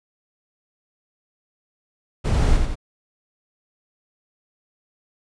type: noise with echo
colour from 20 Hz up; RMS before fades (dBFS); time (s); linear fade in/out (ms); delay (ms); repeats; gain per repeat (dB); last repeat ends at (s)
brown; -19; 2.24-2.58; 20; 88; 2; -4; 2.756
effects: resampled to 22050 Hz